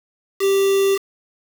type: tone with quantisation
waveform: triangle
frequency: 392 Hz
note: G4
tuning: in tune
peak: -12 dBFS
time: 0.39-0.99 s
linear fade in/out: 50 ms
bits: 4
effects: none